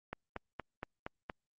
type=click train; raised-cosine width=0.5 ms; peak=-24 dBFS; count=6; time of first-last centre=0.13-1.298 s; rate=4.28 Hz; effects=Opus 48 kbps